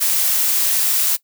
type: noise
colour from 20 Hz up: blue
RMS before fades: -17 dBFS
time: 0-1.17 s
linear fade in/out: 20 ms
effects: noise-tail reverb RT60 0.1 s tail -20 dB re dry